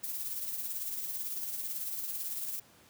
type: noise with tremolo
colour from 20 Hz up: violet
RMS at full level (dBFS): -35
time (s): 0.03-2.6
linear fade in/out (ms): 10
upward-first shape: triangle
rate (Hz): 18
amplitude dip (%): 50
effects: pink hiss -60 dBFS RMS until 2.89 s + high-pass 100 Hz 12 dB/octave